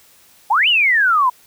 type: exponential two-way sweep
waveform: sine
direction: up then down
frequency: 769 to 3069 to 966 Hz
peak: -11 dBFS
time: 0.5-1.3 s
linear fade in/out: 10 ms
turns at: 0.68 s
effects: white hiss -50 dBFS RMS until 1.46 s